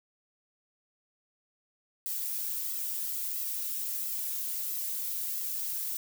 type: noise with flanger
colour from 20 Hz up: violet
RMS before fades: -34 dBFS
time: 2.06-5.97 s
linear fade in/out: 0 ms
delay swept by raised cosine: 1.5 to 3.2 ms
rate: 1.5 Hz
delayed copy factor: +0.85
effects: none